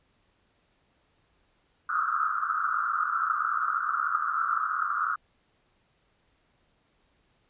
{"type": "band-pass noise", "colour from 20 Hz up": "pink", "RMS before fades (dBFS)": -28, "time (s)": [1.89, 5.16], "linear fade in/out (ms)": 5, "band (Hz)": [1200, 1400], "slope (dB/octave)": 96, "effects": ["pink hiss -69 dBFS RMS until 7.49 s", "resampled to 8000 Hz"]}